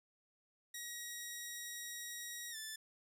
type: tone with pitch glide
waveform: 10% pulse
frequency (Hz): 1901 to 1753.3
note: A#6 to A6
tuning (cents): +33 to -7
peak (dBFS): -35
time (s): 0.74-2.76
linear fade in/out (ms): 5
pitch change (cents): -140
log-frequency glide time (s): 2.51-2.56
effects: none